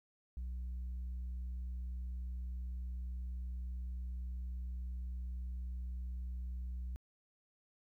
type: tone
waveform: sine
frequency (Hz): 61.74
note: B1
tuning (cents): 0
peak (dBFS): -36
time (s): 0.37-6.96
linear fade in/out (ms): 0
effects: tanh soft clip ceiling -38 dBFS + 13-bit